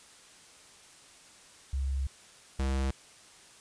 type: tone pair in turn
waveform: sine / square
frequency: 67.7 / 66.92 Hz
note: C#2 / C2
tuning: -40 / +40 cents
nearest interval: unison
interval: 20 cents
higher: first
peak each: -28 dBFS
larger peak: neither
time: 1.73-2.07 / 2.59-2.91 s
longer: first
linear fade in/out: 5 ms
effects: white hiss -55 dBFS RMS until 3.6 s + resampled to 22050 Hz